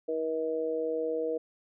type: tone with amplitude modulation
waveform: sine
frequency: 478.3 Hz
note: A#4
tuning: 44 cents sharp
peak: -24 dBFS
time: 0.08-1.38 s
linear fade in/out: 10 ms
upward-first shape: sine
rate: 158 Hz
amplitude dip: 90%
effects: none